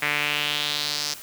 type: tone with band-pass filter sweep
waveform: sawtooth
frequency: 147.4 Hz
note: D3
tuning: 7 cents sharp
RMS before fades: -26 dBFS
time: 0.02-1.14 s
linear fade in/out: 5 ms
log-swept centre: 2100 to 5400 Hz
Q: 3.1
effects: white hiss -41 dBFS RMS until 1.22 s